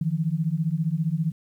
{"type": "beating tone pair", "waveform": "sine", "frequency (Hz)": [153.7, 168.7], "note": ["D#3", "E3"], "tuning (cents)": [-21, 40], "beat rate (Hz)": 15, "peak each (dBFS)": -25, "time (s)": [0.01, 1.32], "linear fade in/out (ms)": 5, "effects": ["10-bit"]}